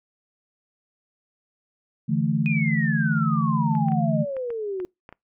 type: chord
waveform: sine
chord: D suspended second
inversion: none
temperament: just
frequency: 146.83 / 165.19 / 220.2 Hz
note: D3 / E3 / A3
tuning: 0 / +4 / +2 cents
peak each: -24 dBFS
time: 2.08-4.25 s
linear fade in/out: 20 ms
type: exponential sweep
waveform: sine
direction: down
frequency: 2509 to 355.4 Hz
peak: -26 dBFS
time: 2.46-4.85 s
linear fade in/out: 0 ms
type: clicks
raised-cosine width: 0.5 ms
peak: -27 dBFS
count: 8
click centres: 3.752 / 3.885 / 3.92 / 4.367 / 4.504 / 4.801 / 5.091 / 5.126 s
effects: noise-tail reverb RT60 0.2 s tail -26 dB re dry